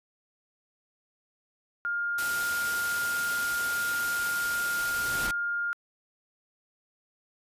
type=tone; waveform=sine; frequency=1410 Hz; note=F6; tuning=16 cents sharp; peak=-27 dBFS; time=1.85-5.73 s; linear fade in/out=0 ms
type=noise; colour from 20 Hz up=white; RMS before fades=-35 dBFS; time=2.18-5.27 s; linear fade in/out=5 ms
type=noise with exponential growth; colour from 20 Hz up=pink; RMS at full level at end=-32 dBFS; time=4.43-5.31 s; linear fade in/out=2 ms; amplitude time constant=190 ms
effects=resampled to 32000 Hz